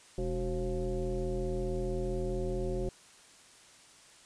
sine tone with frequency modulation, 205.2 Hz, G#3, 21 cents flat, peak -30 dBFS, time 0.18-2.89 s, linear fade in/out 2 ms, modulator 165 Hz, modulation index 1.9, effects white hiss -57 dBFS RMS until 4.25 s + resampled to 22050 Hz

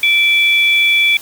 sine tone pair together, 2336 / 3411 Hz, D7 / G#7, -10 / +46 cents, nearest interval perfect fifth, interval 656 cents, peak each -10 / -15 dBFS, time 0.03-1.17 s, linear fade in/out 2 ms, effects white hiss -34 dBFS RMS until 1.21 s

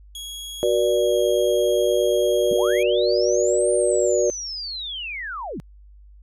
sawtooth tone with pitch glide, 3322 to 3267 Hz, G#7 to G#7, 0 to -29 cents, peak -29 dBFS, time 0.15-2.83 s, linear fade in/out 2 ms, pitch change -29 cents, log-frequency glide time 0.82-1.2 s
sine chord, Gb augmented, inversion none, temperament equal with one note detuned, 370 / 477.9 / 587.3 Hz, Gb4 / Bb4 / D5, 0 / +43 / 0 cents, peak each -21 dBFS, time 0.63-4.3 s, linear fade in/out 0 ms
sine linear two-way sweep, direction up then down, 123.47 to 9000 to 123.47 Hz, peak -28 dBFS, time 2.51-5.6 s, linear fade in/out 0 ms, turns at 3.72 s
effects added 50 Hz sine -44 dBFS peak until 6.22 s + resampled to 32000 Hz

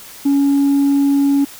triangle tone with tanh clipping, 280.2 Hz, C#4, 19 cents sharp, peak -11 dBFS, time 0.25-1.45 s, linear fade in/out 10 ms, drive 6 dB, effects white hiss -37 dBFS RMS until 1.59 s

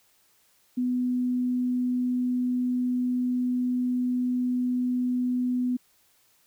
sine tone, 249.1 Hz, B3, 15 cents sharp, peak -23 dBFS, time 0.77-5.77 s, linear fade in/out 10 ms, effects white hiss -64 dBFS RMS until 6.46 s

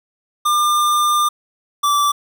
square tone pair in turn, 1199 / 1163.5 Hz, D6 / D6, +36 / -17 cents, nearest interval minor second, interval 53 cents, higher first, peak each -14 dBFS, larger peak neither, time 0.45-1.29 / 1.83-2.12 s, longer first, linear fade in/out 10 ms, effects none

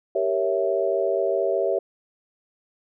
sine chord, G diminished seventh, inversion none, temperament equal, 392 / 466.2 / 554.4 / 659.3 Hz, G4 / Bb4 / Db5 / Fb5, 0 / 0 / 0 / 0 cents, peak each -25 / -28 / -25 / -25 dBFS, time 0.15-1.79 s, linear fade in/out 5 ms, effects none

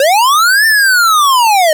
square linear two-way sweep, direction up then down, 518 to 1802 to 601 Hz, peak -7 dBFS, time 0-1.73 s, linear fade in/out 2 ms, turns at 0.66 s, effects 8-bit

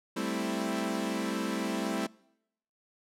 sawtooth chord, A minor seventh, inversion third, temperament equal, 196 / 220 / 261.6 / 329.6 Hz, G3 / A3 / C4 / E4, 0 / 0 / 0 / 0 cents, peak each -32 dBFS, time 0.16-2.07 s, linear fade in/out 10 ms, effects noise-tail reverb RT60 0.8 s tail -24 dB re dry + low-pass 12000 Hz 12 dB/octave

